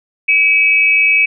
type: tone pair together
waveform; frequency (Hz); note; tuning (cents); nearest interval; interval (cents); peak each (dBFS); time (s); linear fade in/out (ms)
sine; 2294 / 2575; D7 / E7; -41 / -41; major second; 200; -11; 0.28-1.26; 10
effects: none